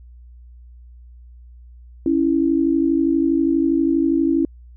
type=tone pair together; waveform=sine; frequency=277.2 / 329.6 Hz; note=C#4 / E4; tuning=0 / 0 cents; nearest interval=minor third; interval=300 cents; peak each=-18 / -17 dBFS; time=2.06-4.45 s; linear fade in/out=2 ms; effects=added 60 Hz sine -40 dBFS peak until 4.76 s